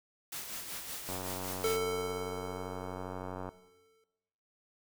white noise with tremolo, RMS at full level -40 dBFS, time 0.32-1.77 s, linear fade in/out 5 ms, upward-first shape sine, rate 5.3 Hz, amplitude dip 45%
click train, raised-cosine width 1 ms, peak -26 dBFS, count 223, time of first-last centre 1.09-3.49 s, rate 92.5 Hz
square tone with exponential decay, 444.6 Hz, A4, 18 cents sharp, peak -28 dBFS, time 1.64-4.04 s, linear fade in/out 2 ms, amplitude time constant 520 ms
effects noise-tail reverb RT60 1.0 s tail -17 dB re dry

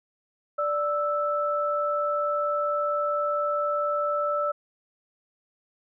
sine tone pair together, 587 / 1317.8 Hz, D5 / E6, -1 / -1 cents, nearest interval octave + major second, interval 1400 cents, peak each -26 dBFS, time 0.58-4.52 s, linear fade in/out 10 ms, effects none

